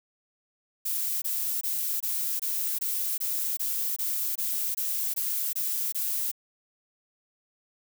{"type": "noise bursts", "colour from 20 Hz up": "violet", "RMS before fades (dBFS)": -29, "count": 14, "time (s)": [0.85, 6.316], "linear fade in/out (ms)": 10, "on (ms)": 370, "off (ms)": 22, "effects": []}